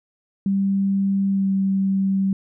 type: tone with pitch glide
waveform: sine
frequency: 196 to 193.64 Hz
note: G3 to G3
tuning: 0 to -21 cents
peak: -17 dBFS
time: 0.46-2.33 s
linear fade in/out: 2 ms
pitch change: -21 cents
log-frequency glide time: 1.3-1.49 s
effects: none